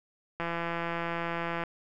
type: click train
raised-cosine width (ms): 0.5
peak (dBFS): -18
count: 210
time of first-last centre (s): 0.4-1.637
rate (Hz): 169
effects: none